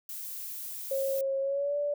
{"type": "noise", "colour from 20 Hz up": "violet", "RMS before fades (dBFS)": -39, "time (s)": [0.09, 1.21], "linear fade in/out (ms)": 2}
{"type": "tone with pitch glide", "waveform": "sine", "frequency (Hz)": [542, 580.9], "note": ["C#5", "D5"], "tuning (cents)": [-39, -19], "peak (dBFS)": -27, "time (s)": [0.91, 1.94], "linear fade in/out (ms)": 5, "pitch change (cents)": 120, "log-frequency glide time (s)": [1.4, 1.77]}
{"effects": []}